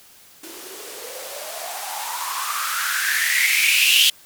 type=noise with band-pass filter sweep; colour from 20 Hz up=violet; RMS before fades=-22 dBFS; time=0.43-4.1 s; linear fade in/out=5 ms; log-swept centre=320 to 3100 Hz; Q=8.3; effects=white hiss -49 dBFS RMS until 4.25 s